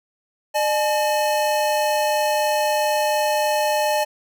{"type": "tone pair together", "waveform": "square", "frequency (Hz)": [604, 854.2], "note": ["D5", "G#5"], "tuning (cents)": [48, 48], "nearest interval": "tritone", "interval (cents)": 600, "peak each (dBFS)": [-21, -22], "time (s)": [0.54, 4.05], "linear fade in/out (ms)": 20, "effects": []}